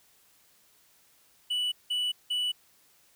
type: tone bursts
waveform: triangle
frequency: 2960 Hz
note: F#7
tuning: in tune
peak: -25 dBFS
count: 3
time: 1.5-2.52 s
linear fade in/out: 10 ms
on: 220 ms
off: 180 ms
effects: white hiss -63 dBFS RMS until 3.15 s